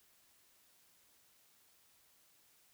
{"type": "silence", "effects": ["white hiss -69 dBFS RMS until 2.73 s"]}